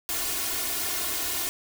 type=noise with comb filter; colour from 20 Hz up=white; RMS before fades=-29 dBFS; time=0.09-1.49 s; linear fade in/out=0 ms; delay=2.8 ms; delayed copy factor=+0.95; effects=none